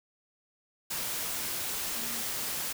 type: tone in noise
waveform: sine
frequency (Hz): 232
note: A#3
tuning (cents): -8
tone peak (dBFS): -45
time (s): 1.96-2.22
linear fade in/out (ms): 10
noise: white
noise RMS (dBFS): -34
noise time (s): 0.9-2.73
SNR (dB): -14
effects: none